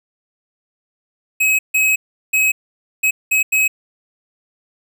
square tone bursts at uneven times, 2553 Hz, D#7, 44 cents sharp, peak -13 dBFS, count 6, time 1.4-1.59 / 1.74-1.96 / 2.33-2.52 / 3.03-3.11 / 3.31-3.43 / 3.52-3.68 s, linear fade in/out 10 ms, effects none

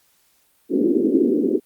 pink band-pass noise, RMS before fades -18 dBFS, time 0.69-1.6 s, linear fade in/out 50 ms, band 240 to 410 Hz, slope 48 dB/octave, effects white hiss -61 dBFS RMS until 1.65 s + Opus 48 kbps

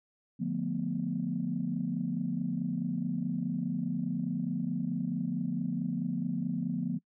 sine chord, B half-diminished seventh, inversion first, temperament just, 148.16 / 177.8 / 222.2 / 246.9 Hz, D3 / F3 / A3 / B3, +16 / +31 / +17 / 0 cents, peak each -38 / -33 / -36 / -34 dBFS, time 0.39-6.99 s, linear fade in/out 20 ms, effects noise-tail reverb RT60 0.1 s tail -24 dB re dry + tanh soft clip ceiling -19 dBFS

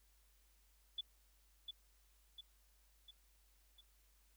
sine tone with echo, 3459 Hz, A7, 30 cents flat, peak -39 dBFS, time 0.98-1.01 s, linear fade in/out 5 ms, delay 700 ms, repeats 4, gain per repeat -5 dB, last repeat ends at 3.81 s, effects added 50 Hz sine -70 dBFS peak until 4.36 s + white hiss -75 dBFS RMS until 4.36 s

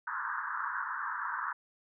white band-pass noise, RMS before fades -36 dBFS, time 0.07-1.53 s, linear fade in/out 5 ms, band 920 to 1700 Hz, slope 96 dB/octave, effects none

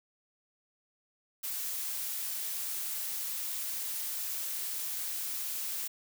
blue noise, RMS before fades -36 dBFS, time 1.43-5.88 s, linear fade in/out 10 ms, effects none

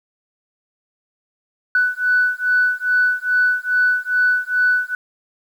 sine beating tone pair, 1488 / 1490.4 Hz, F#6 / F#6, +9 / +12 cents, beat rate 2.4 Hz, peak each -17 dBFS, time 1.75-4.95 s, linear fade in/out 2 ms, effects tanh soft clip ceiling -7 dBFS + 8-bit

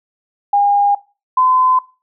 sine tone pair in turn, 811 / 1021.8 Hz, G#5 / C6, -41 / -41 cents, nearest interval major third, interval 400 cents, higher second, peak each -9 dBFS, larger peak neither, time 0.53-0.95 / 1.37-1.79 s, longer neither, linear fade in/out 5 ms, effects noise-tail reverb RT60 0.3 s tail -20 dB re dry

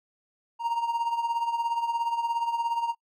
triangle tone with tremolo, 932.3 Hz, A#5, in tune, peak -20 dBFS, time 0.59-2.95 s, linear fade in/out 50 ms, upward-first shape triangle, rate 17 Hz, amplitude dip 75%, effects noise-tail reverb RT60 0.1 s tail -25 dB re dry

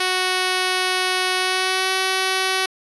5% pulse tone with pitch glide, 370 to 377.8 Hz, F#4 to F#4, 0 to +36 cents, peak -7 dBFS, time 0-2.66 s, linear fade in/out 5 ms, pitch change +36 cents, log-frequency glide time 1.37-1.92 s, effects resampled to 24000 Hz

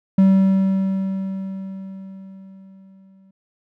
triangle tone with exponential decay, 192.2 Hz, G3, 34 cents flat, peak -7 dBFS, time 0.18-3.31 s, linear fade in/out 5 ms, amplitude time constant 680 ms, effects none

